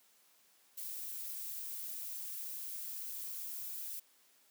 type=noise with amplitude modulation; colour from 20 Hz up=violet; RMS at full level=-41 dBFS; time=0.77-4 s; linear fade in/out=10 ms; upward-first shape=sine; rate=242 Hz; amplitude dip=45%; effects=white hiss -68 dBFS RMS until 4.5 s + high-pass 200 Hz 12 dB/octave